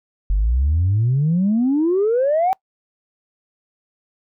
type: exponential sweep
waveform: sine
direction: up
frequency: 45.21 to 780 Hz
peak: -13 dBFS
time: 0.3-2.53 s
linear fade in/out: 0 ms
effects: noise-tail reverb RT60 0.1 s tail -26 dB re dry + tanh soft clip ceiling -11 dBFS